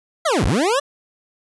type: linear two-way sweep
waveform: 25% pulse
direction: down then up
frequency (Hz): 698.5 to 38.89 to 592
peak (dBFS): -12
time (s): 0.25-0.8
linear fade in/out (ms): 10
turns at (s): 0.45
effects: resampled to 24000 Hz